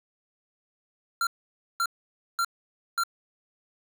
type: tone bursts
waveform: square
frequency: 1372 Hz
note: F6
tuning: 31 cents flat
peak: -24 dBFS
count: 4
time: 1.21-3.036 s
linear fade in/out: 2 ms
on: 59 ms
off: 530 ms
effects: none